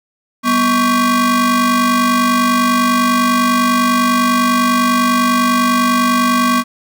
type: ring-modulated tone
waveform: 40% pulse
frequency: 440 Hz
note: A4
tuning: in tune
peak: -7 dBFS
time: 0.43-6.64 s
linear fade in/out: 50 ms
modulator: 685 Hz
effects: none

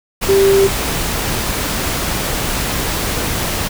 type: tone in noise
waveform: sine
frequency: 392 Hz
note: G4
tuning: in tune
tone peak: -8 dBFS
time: 0.28-0.68 s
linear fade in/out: 20 ms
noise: pink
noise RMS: -19 dBFS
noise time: 0.21-3.69 s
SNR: +8 dB
effects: none

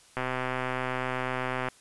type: click train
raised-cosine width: 0.5 ms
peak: -15 dBFS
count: 195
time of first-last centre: 0.17-1.686 s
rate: 128 Hz
effects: white hiss -57 dBFS RMS until 1.8 s + resampled to 24000 Hz

